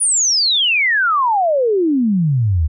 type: exponential sweep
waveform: sine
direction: down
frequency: 9956 to 72.5 Hz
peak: -12 dBFS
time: 0-2.68 s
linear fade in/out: 20 ms
effects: none